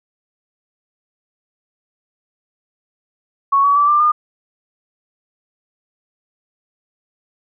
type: tone with pitch steps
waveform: sine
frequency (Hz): 1108.7 / 1134 / 1159.8 / 1186.2 / 1213.2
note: C#6 / C#6 / D6 / D6 / D#6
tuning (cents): 0 / +39 / -22 / +17 / -44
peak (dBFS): -10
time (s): 3.52-4.12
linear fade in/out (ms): 10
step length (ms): 120
effects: none